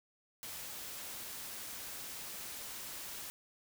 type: noise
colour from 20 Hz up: white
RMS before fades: -45 dBFS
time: 0.43-3.3 s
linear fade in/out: 0 ms
effects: none